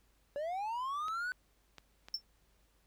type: linear sweep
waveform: triangle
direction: up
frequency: 557 to 1515 Hz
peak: -33 dBFS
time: 0.36-1.32 s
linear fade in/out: 0 ms
type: clicks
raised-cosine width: 0.2 ms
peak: -31 dBFS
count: 3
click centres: 1.083 / 1.783 / 2.085 s
type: tone with exponential decay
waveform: triangle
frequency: 5390 Hz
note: E8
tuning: 38 cents sharp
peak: -28 dBFS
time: 2.14-2.22 s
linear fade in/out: 2 ms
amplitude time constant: 16 ms
effects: added 50 Hz sine -70 dBFS peak until 2.86 s + pink hiss -73 dBFS RMS until 2.86 s